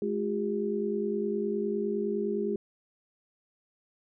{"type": "tone cluster", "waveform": "sine", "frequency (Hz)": [211.1, 353.5, 403.3], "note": ["G#3", "F4", "G4"], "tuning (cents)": [29, 21, 49], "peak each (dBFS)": [-32, -34, -30], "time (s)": [0.02, 2.56], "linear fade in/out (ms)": 2, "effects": []}